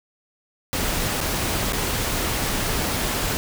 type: noise with dropouts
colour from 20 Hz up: pink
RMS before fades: -24 dBFS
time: 0.73-3.37 s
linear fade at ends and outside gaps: 0 ms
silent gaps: 1.205-1.212 / 1.723-1.732 s
effects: none